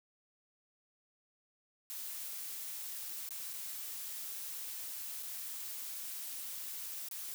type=noise with dropouts; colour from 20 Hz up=blue; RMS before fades=-43 dBFS; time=1.9-7.34 s; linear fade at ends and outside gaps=0 ms; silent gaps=3.29-3.307 / 3.533-3.537 / 5.227-5.231 / 7.086-7.112 s; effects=none